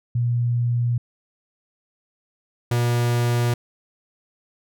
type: tone pair in turn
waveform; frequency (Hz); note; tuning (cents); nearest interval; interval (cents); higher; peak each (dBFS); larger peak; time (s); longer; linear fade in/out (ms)
sine / 45% pulse; 120 / 120; B2 / B2; -49 / -49; unison; 0; neither; -18; neither; 0.15-0.98 / 2.71-3.54; neither; 5
effects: none

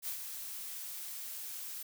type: noise with ADSR envelope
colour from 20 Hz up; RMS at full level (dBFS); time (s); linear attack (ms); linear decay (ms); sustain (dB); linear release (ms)
blue; -37; 0.02-1.83; 54; 96; -6; 6
effects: none

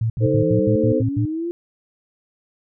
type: tone bursts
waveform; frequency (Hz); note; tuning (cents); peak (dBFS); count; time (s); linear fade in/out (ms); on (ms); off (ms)
sine; 113; A2; +47; -17; 8; 0.01-1.255; 5; 90; 75
type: linear sweep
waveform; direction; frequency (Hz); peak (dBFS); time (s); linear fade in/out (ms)
sine; up; 112.1 to 349.2; -22; 0.17-1.51; 0
type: chord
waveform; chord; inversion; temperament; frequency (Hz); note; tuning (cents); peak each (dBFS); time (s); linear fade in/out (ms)
sine; A diminished; second; equal with one note detuned; 311.1 / 442.8 / 523.3; Eb4 / A4 / C5; 0 / +11 / 0; -21; 0.2-1.03; 50
effects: none

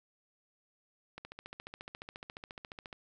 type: click train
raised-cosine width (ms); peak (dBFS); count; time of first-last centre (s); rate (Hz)
0.3; -28; 26; 1.18-2.928; 14.3
effects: none

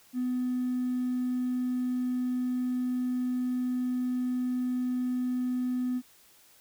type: tone with hard clipping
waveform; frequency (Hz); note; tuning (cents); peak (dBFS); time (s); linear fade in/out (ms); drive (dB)
triangle; 250.5; B3; +25; -27; 0.13-6.02; 50; 3
effects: white hiss -59 dBFS RMS until 6.6 s

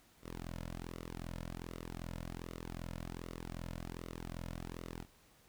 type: tone with flanger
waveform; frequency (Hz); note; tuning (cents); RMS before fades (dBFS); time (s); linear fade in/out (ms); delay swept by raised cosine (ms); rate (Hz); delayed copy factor
sawtooth; 42.56; F1; -44; -45; 0.22-5.06; 50; 1.2 to 2.6; 1.3; -0.8
effects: pink hiss -66 dBFS RMS until 5.48 s

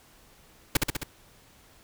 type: noise with echo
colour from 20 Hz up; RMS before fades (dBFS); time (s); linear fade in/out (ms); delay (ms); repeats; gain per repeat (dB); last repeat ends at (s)
pink; -19; 0.75-0.77; 5; 66; 4; -3; 1.034
effects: pink hiss -57 dBFS RMS until 1.83 s

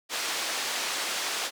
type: band-pass noise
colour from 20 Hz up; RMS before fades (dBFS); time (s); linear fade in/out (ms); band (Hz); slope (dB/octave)
white; -31; 0.09-1.51; 50; 400 to 5600; 12
effects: none

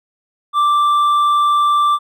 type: tone with hard clipping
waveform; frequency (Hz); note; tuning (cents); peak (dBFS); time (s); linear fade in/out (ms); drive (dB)
sine; 1174.7; D6; 0; -12; 0.53-1.99; 50; 4
effects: none

